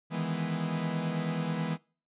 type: chord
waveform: 45% pulse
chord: E major seventh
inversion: third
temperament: equal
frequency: 155.56 / 164.81 / 207.7 / 246.9 Hz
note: D#3 / E3 / G#3 / B3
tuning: 0 / 0 / 0 / 0 cents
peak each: -38 / -32 / -37 / -38 dBFS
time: 0.1-1.78 s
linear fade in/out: 50 ms
effects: noise-tail reverb RT60 0.4 s tail -24 dB re dry + resampled to 8000 Hz